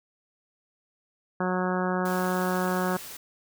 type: harmonic tone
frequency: 183 Hz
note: F#3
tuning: 19 cents flat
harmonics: 1 / 2 / 3 / 4 / 5 / 6 / 7 / 8 / 9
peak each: -28 / -31 / -33 / -34 / -35 / -36 / -36 / -37 / -38 dBFS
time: 1.4-2.97 s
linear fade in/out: 5 ms
type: noise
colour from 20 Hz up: white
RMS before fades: -41 dBFS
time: 2.05-3.17 s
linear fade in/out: 5 ms
effects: none